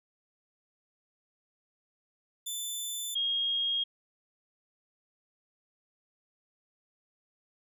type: tone pair in turn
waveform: 15% pulse / sine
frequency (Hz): 3520 / 3258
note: A7 / G#7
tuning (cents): 0 / -34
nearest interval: minor second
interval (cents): 134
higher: first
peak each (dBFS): -27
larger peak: neither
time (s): 2.46-3.15 / 3.15-3.84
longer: neither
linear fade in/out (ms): 10
effects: none